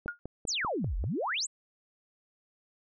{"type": "click train", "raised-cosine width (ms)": 2, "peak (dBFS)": -25, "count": 6, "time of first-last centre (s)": [0.06, 1.04], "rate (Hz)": 5.1}
{"type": "tone with exponential decay", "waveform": "sine", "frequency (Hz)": 1425, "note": "F6", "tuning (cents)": 34, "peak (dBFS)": -27, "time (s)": [0.08, 0.19], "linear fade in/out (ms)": 0, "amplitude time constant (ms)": 22}
{"type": "exponential two-way sweep", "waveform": "sine", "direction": "down then up", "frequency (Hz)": [8670, 39.3, 8670], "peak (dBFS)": -29, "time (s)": [0.47, 1.47], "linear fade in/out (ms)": 20, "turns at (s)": 0.97}
{"effects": []}